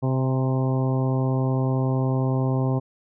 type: harmonic tone with a mistuned harmonic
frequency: 130.81 Hz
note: C3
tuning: in tune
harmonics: 1 / 2 / 3 / 4 / 5 / 6 / 7 / 8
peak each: -21 / -27 / -31 / -33 / -35 / -37 / -38 / -39 dBFS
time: 0.02-2.8 s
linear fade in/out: 20 ms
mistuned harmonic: 6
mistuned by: +43 cents
effects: none